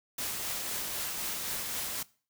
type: noise with tremolo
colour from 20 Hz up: white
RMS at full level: -34 dBFS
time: 0.18-2.03 s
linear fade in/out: 5 ms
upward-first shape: triangle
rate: 3.9 Hz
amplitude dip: 30%
effects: noise-tail reverb RT60 0.4 s tail -21 dB re dry